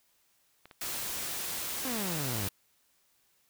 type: clicks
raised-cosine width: 0.3 ms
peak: -33 dBFS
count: 2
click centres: 0.656 / 0.712 s
type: noise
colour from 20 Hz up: white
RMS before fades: -36 dBFS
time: 0.81-2.49 s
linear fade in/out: 5 ms
type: exponential sweep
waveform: sawtooth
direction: down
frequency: 270 to 91.8 Hz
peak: -30 dBFS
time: 1.85-2.48 s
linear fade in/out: 0 ms
effects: white hiss -70 dBFS RMS until 3.49 s